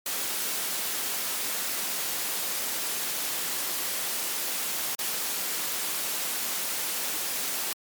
white noise with dropouts, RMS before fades -30 dBFS, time 0.06-7.73 s, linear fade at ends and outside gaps 2 ms, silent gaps 4.951-4.989 s, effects high-pass 200 Hz 12 dB/octave + MP3 96 kbps

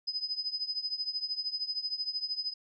sine tone with tremolo, 5020 Hz, D#8, 15 cents sharp, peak -28 dBFS, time 0.07-2.54 s, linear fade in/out 10 ms, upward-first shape triangle, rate 13 Hz, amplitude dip 90%, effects none

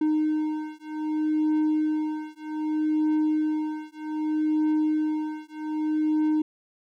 triangle beating tone pair, 307.7 / 308.34 Hz, D#4 / D#4, -19 / -16 cents, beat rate 0.64 Hz, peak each -24 dBFS, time 0.01-6.42 s, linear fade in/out 5 ms, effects none

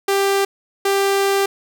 sawtooth tone bursts at uneven times, 394.5 Hz, G4, 11 cents sharp, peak -11 dBFS, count 2, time 0.08-0.45 / 0.85-1.46 s, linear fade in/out 5 ms, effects none

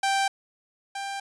sawtooth tone pair in turn, 784 / 791.3 Hz, G5 / G5, 0 / +16 cents, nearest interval unison, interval 16 cents, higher second, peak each -18 / -27 dBFS, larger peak first, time 0.03-0.28 / 0.95-1.2 s, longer neither, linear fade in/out 5 ms, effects resampled to 22050 Hz

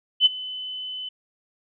sine tone with ADSR envelope, 3022 Hz, F#7, 36 cents sharp, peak -10 dBFS, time 0.2-1.09 s, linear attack 56 ms, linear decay 21 ms, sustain -20 dB, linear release 7 ms, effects none

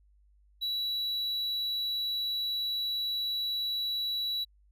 triangle tone, 3923 Hz, B7, 12 cents flat, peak -28 dBFS, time 0.61-4.45 s, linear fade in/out 20 ms, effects added 50 Hz sine -60 dBFS peak until 4.71 s

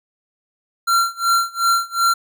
square tone with tremolo, 1369 Hz, F6, 35 cents flat, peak -13 dBFS, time 0.87-2.14 s, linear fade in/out 10 ms, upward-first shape sine, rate 2.7 Hz, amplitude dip 95%, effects none

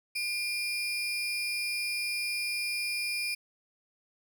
35% pulse tone pair together, 2400 / 5142 Hz, D7 / E8, +37 / -44 cents, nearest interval octave + minor second, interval 1319 cents, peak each -29 / -35 dBFS, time 0.15-3.35 s, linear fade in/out 10 ms, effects 11-bit

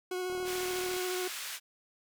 40% pulse tone with vibrato, 365.6 Hz, F#4, 21 cents flat, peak -32 dBFS, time 0.11-1.28 s, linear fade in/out 5 ms, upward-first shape sine, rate 14 Hz, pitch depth 16 cents each way
click train, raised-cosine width 1 ms, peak -33 dBFS, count 27, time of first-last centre 0.3-0.965 s, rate 39.1 Hz
pink band-pass noise, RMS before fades -40 dBFS, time 0.44-1.6 s, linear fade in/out 50 ms, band 1700 to 16000 Hz, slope 12 dB/octave
effects none

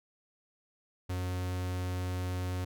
45% pulse tone, 91 Hz, F#2, 28 cents flat, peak -32 dBFS, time 1.09-2.65 s, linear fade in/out 10 ms, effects none

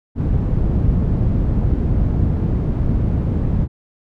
white low-pass noise, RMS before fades -17 dBFS, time 0.15-3.68 s, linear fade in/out 50 ms, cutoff 130 Hz, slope 12 dB/octave, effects none

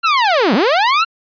sawtooth linear two-way sweep, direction down then up, 1396.9 to 177.4 to 1396.9 Hz, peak -7 dBFS, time 0.03-1.05 s, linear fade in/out 20 ms, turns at 0.54 s, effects resampled to 11025 Hz

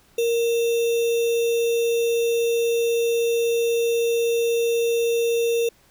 sine tone with sample-and-hold, 466.2 Hz, A#4, in tune, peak -18 dBFS, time 0.18-5.69 s, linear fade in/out 5 ms, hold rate 3150 Hz, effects pink hiss -57 dBFS RMS until 5.9 s

